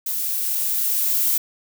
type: noise with level ramp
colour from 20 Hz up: violet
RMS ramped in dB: -25 to -19 dBFS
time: 0.06-1.38 s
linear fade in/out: 5 ms
effects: none